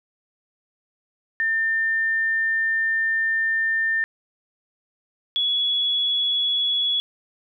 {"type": "tone pair in turn", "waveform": "sine", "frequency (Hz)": [1800, 3378], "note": ["A6", "G#7"], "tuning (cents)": [39, 29], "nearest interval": "major seventh", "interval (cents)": 1090, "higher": "second", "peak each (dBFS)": -19, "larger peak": "neither", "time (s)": [[1.4, 4.04], [5.36, 7]], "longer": "first", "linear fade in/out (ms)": 0, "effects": []}